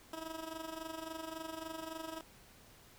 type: tone with amplitude modulation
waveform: 15% pulse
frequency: 322 Hz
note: E4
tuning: 41 cents flat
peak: -33 dBFS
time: 0.13-2.21 s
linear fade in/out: 2 ms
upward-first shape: sine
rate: 23.6 Hz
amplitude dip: 70%
effects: pink hiss -60 dBFS RMS until 2.98 s